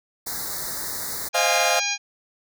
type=band-stop noise; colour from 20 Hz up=white; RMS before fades=-30 dBFS; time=0.26-1.29 s; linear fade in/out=10 ms; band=2100 to 3800 Hz; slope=96 dB/octave
type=harmonic tone; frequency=812 Hz; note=G#5; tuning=39 cents flat; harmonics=1 / 2 / 3 / 4 / 5 / 6 / 7 / 8; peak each=-34 / -34 / -26 / -34 / -31 / -33 / -31 / -30 dBFS; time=1.33-1.98 s; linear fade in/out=50 ms
type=chord; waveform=sawtooth; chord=F minor seventh; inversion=second; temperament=equal; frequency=523.3 / 622.3 / 698.5 / 830.6 Hz; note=C5 / Eb5 / F5 / Ab5; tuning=0 / 0 / 0 / 0 cents; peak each=-23 / -22 / -19 / -24 dBFS; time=1.34-1.8 s; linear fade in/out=10 ms
effects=none